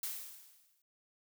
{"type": "noise with exponential decay", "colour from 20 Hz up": "blue", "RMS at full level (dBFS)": -37, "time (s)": [0.03, 0.82], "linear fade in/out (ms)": 2, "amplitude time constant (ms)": 170, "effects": []}